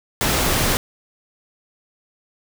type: noise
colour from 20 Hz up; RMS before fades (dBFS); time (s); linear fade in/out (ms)
pink; -19; 0.21-0.77; 0
effects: none